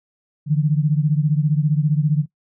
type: beating tone pair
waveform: sine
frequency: 146.83 / 161.83 Hz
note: D3 / E3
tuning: 0 / -32 cents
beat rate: 15 Hz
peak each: -16 / -20 dBFS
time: 0.46-2.26 s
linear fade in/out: 50 ms
effects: noise-tail reverb RT60 0.1 s tail -20 dB re dry